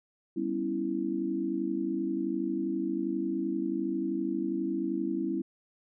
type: chord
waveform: sine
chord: C# half-diminished seventh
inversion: second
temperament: equal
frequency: 196 / 246.9 / 277.2 / 329.6 Hz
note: G3 / B3 / C#4 / E4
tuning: 0 / 0 / 0 / 0 cents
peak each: -36 / -37 / -34 / -31 dBFS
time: 0.36-5.42 s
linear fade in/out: 10 ms
effects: none